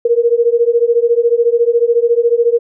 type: beating tone pair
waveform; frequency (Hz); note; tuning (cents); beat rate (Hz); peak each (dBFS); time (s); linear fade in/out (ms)
sine; 464 / 478; A#4 / A#4; -8 / +43; 14; -12; 0.05-2.59; 5
effects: none